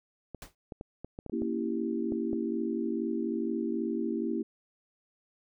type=clicks; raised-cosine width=2 ms; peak=-26 dBFS; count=10; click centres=0.347 / 0.722 / 0.811 / 1.046 / 1.189 / 1.263 / 1.297 / 1.42 / 2.122 / 2.331 s
type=noise with exponential decay; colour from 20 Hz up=pink; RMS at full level=-40 dBFS; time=0.42-0.55 s; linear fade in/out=2 ms; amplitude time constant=27 ms
type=chord; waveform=sine; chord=A# diminished seventh; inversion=none; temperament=equal; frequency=233.1 / 277.2 / 329.6 / 392 Hz; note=A#3 / C#4 / E4 / G4; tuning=0 / 0 / 0 / 0 cents; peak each=-33 / -37 / -33 / -36 dBFS; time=1.32-4.43 s; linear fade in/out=10 ms
effects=none